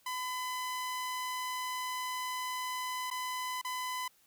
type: tone with dropouts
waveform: sawtooth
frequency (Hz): 1008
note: B5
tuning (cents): +35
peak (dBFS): -31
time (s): 0.06-4.08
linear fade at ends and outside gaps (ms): 5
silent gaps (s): 3.103-3.111 / 3.615-3.647
effects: white hiss -67 dBFS RMS until 4.26 s